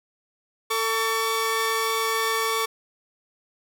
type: tone cluster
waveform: sawtooth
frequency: 447.4 / 1132 / 1788 Hz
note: A4 / C#6 / A6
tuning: +29 / +36 / +27 cents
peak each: -23 / -21 / -28 dBFS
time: 0.7-2.66 s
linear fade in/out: 10 ms
effects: none